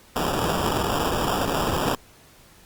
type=noise with sample-and-hold; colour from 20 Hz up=white; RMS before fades=-24 dBFS; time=0.16-1.95 s; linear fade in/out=0 ms; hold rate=2100 Hz; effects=pink hiss -52 dBFS RMS until 2.65 s + Opus 48 kbps